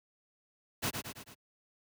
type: noise with echo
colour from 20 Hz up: pink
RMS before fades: -32 dBFS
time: 0.82-0.91 s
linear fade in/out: 20 ms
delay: 110 ms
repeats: 4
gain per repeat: -5 dB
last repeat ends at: 1.35 s
effects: high-pass 100 Hz 12 dB/octave